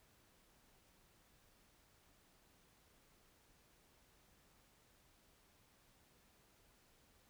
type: silence
effects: pink hiss -71 dBFS RMS until 7.29 s